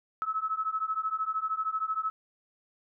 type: beating tone pair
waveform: sine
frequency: 1289 / 1302 Hz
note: E6 / E6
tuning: -39 / -22 cents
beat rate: 13 Hz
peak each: -32 / -31 dBFS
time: 0.22-2.1 s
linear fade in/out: 0 ms
effects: none